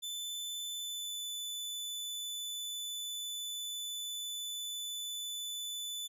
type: tone with pitch glide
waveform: sawtooth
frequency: 3516 to 3494 Hz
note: A7 to A7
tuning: -2 to -13 cents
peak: -35 dBFS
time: 0.02-6.08 s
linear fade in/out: 20 ms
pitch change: -11 cents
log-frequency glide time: 0.74-1.24 s
effects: none

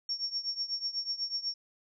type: tone with tremolo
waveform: sine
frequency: 5500 Hz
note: F8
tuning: 27 cents flat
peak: -28 dBFS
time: 0.09-1.54 s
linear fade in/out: 2 ms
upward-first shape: triangle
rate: 8.1 Hz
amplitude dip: 90%
effects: none

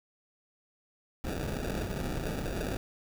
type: noise with sample-and-hold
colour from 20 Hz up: pink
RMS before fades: -34 dBFS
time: 1.24-2.77 s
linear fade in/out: 0 ms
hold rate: 1050 Hz
effects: none

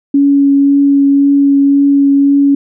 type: tone with vibrato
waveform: sine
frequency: 280 Hz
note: C#4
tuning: 18 cents sharp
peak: -5 dBFS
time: 0.14-2.55 s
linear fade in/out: 5 ms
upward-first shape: triangle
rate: 1.9 Hz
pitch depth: 11 cents each way
effects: none

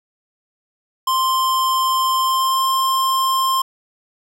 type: tone with pitch glide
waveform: square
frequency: 1046.5 to 1055.6 Hz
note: C6 to C6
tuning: 0 to +15 cents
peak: -16 dBFS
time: 1.07-3.62 s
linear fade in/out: 5 ms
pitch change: +15 cents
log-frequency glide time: 2.2-2.66 s
effects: none

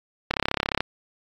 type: click train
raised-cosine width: 0.3 ms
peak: -6 dBFS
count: 18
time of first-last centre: 0.31-0.806 s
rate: 34.3 Hz
effects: AAC 48 kbps

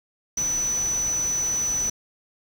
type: tone in noise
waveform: sine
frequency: 5970 Hz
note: F#8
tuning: 15 cents sharp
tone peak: -22 dBFS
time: 0.37-1.9 s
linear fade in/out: 5 ms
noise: pink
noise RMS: -37 dBFS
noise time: 0.37-1.9 s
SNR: +12 dB
effects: none

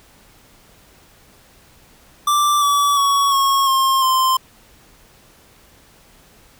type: tone with pitch steps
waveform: square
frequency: 1174.7 / 1147.2 / 1120.4 / 1094.1 / 1068.5 / 1043.5 Hz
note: D6 / D6 / C#6 / C#6 / C6 / C6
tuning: 0 / -41 / +18 / -23 / +36 / -5 cents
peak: -14 dBFS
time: 2.27-4.37 s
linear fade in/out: 5 ms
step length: 350 ms
effects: pink hiss -50 dBFS RMS until 6.59 s

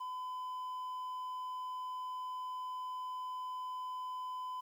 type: tone with quantisation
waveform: triangle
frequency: 1010 Hz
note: B5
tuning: 39 cents sharp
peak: -37 dBFS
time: 0-4.61 s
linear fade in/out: 10 ms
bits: 11
effects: none

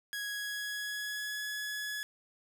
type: tone with pitch glide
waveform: sawtooth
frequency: 1661.2 to 1693.2 Hz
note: G#6 to G#6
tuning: 0 to +33 cents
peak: -32 dBFS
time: 0.13-2.03 s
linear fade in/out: 0 ms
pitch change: +33 cents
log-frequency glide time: 0.26-1.43 s
effects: none

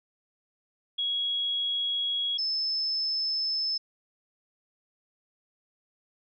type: tone pair in turn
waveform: sine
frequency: 3322 / 5244 Hz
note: G#7 / E8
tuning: 0 / -10 cents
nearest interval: minor sixth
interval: 790 cents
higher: second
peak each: -26 dBFS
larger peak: neither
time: 0.98-2.38 / 2.38-3.78 s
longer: neither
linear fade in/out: 10 ms
effects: none

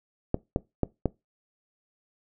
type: clicks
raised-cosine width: 2 ms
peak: -10 dBFS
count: 4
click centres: 0.344 / 0.561 / 0.833 / 1.057 s
effects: noise-tail reverb RT60 0.2 s tail -21 dB re dry

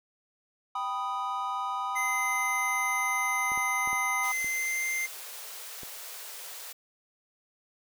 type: chord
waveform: triangle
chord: G augmented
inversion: none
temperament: equal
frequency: 784 / 987.8 / 1244.5 Hz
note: G5 / B5 / D#6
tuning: 0 / 0 / 0 cents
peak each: -34 / -32 / -31 dBFS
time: 0.75-4.32 s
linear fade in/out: 5 ms
type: tone with pitch glide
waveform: square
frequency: 2067 to 2093 Hz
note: C7 to C7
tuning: -22 to 0 cents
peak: -29 dBFS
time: 1.95-5.07 s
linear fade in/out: 20 ms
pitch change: +22 cents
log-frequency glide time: 4.41-4.84 s
type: clicks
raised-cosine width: 2 ms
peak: -32 dBFS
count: 6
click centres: 3.519 / 3.576 / 3.875 / 3.93 / 4.445 / 5.833 s
type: high-pass noise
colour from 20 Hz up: white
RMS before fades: -42 dBFS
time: 4.23-6.73 s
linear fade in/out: 10 ms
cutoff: 400 Hz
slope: 96 dB/octave
effects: none

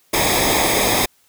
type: noise with comb filter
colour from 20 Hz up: pink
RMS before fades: -17 dBFS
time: 0.13-1.06 s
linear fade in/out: 10 ms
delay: 0.69 ms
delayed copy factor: -0.75
effects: white hiss -58 dBFS RMS until 1.28 s

